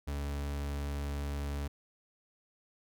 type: tone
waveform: 40% pulse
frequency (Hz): 71.3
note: C#2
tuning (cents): +49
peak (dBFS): -33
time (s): 0.07-1.68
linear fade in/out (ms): 10
effects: none